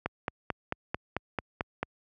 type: click train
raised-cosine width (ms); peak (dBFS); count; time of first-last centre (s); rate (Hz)
0.5; -14; 9; 0.06-1.83; 4.52
effects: high-pass 60 Hz 12 dB/octave